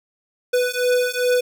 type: beating tone pair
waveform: square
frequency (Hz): 494.4 / 496.9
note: B4 / B4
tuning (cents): +2 / +11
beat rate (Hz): 2.5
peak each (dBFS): -21 / -21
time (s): 0.53-1.41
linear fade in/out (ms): 10
effects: none